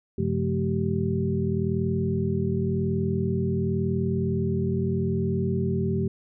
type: tone cluster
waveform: sine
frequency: 95.3 / 134.9 / 175.9 / 216.8 / 385.8 Hz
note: G2 / C#3 / F3 / A3 / G4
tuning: -48 / -47 / +13 / -25 / -28 cents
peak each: -29 dBFS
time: 0.18-6.08 s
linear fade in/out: 5 ms
effects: none